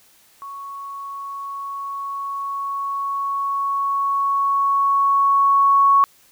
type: tone with level ramp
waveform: sine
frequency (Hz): 1110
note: C#6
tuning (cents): +2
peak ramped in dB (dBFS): -31 to -10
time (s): 0.42-6.04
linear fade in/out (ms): 0
effects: white hiss -54 dBFS RMS until 6.31 s